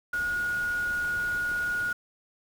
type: tone in noise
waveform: sine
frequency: 1443 Hz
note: F#6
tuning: 44 cents flat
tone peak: -26 dBFS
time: 0.13-1.93 s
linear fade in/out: 5 ms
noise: pink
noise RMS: -43 dBFS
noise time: 0.13-1.93 s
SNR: +14 dB
effects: none